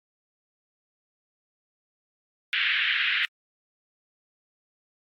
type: band-pass noise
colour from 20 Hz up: pink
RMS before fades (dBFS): -25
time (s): 2.53-3.25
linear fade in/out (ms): 0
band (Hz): 1600 to 3400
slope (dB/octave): 48
effects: AAC 48 kbps